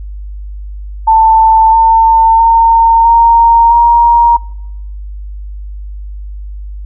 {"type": "tone with pitch steps", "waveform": "sine", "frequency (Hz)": [889, 901.4, 914, 926.8, 939.7], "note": ["A5", "A5", "A#5", "A#5", "A#5"], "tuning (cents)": [18, 42, -34, -10, 14], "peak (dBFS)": -3, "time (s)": [1.07, 4.37], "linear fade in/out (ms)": 10, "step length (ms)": 660, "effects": ["noise-tail reverb RT60 0.8 s tail -24 dB re dry", "added 50 Hz sine -21 dBFS peak until 6.85 s"]}